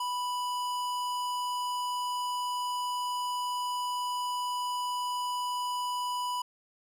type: tone with hard clipping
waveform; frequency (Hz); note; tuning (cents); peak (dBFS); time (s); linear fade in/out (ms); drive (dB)
sine; 987.8; B5; 0; -32; 0-6.42; 5; 18
effects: none